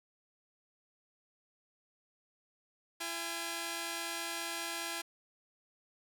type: tone pair together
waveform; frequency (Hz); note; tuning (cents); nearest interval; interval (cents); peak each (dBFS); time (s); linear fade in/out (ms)
5% pulse; 337.5 / 819; E4 / G#5; +41 / -24; octave + minor third; 1535; -28; 3-5.02; 10
effects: none